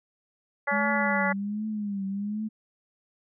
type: harmonic tone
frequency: 284.1 Hz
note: C#4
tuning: 43 cents sharp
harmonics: 2 / 3 / 4 / 5 / 6 / 7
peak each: -31 / -30 / -33 / -31 / -31 / -29 dBFS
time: 0.67-1.33 s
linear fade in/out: 10 ms
type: tone with vibrato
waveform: sine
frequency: 204.9 Hz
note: G#3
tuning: 23 cents flat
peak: -28 dBFS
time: 0.71-2.49 s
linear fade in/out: 20 ms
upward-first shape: triangle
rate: 1.3 Hz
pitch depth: 110 cents each way
effects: none